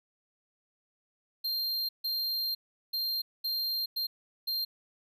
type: tone bursts at uneven times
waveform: square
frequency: 4186 Hz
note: C8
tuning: in tune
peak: -30 dBFS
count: 6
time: 1.44-1.89 / 2.04-2.55 / 2.93-3.22 / 3.44-3.86 / 3.96-4.07 / 4.47-4.65 s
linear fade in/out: 10 ms
effects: none